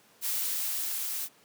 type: noise with level ramp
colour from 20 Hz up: blue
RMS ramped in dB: -30 to -34 dBFS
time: 0.21-1.29 s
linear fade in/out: 50 ms
effects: pink hiss -60 dBFS RMS until 1.44 s + high-pass 200 Hz 12 dB/octave